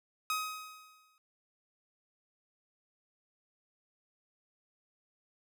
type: tone with exponential decay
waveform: sawtooth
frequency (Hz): 1262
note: D#6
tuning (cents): +24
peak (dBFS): -26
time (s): 0.3-1.18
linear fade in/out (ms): 1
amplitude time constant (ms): 190
effects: none